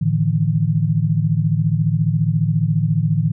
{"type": "chord", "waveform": "sine", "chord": "A suspended fourth", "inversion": "none", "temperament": "equal with one note detuned", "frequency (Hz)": [110, 150.35, 164.81], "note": ["A2", "D3", "E3"], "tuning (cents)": [0, 41, 0], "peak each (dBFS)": [-20, -18, -19], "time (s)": [0.01, 3.32], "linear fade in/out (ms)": 10, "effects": []}